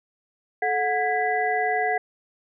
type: tone cluster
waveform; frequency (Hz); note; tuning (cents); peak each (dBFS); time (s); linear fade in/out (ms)
sine; 434.2 / 730 / 1651 / 1986; A4 / F#5 / G#6 / B6; -23 / -24 / -11 / +9; -28 / -23 / -30 / -28; 0.62-1.98; 5
effects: none